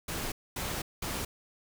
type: noise bursts at uneven times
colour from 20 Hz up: pink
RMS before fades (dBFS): -35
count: 3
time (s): 0.08-0.32 / 0.56-0.82 / 1.02-1.25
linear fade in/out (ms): 5
effects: none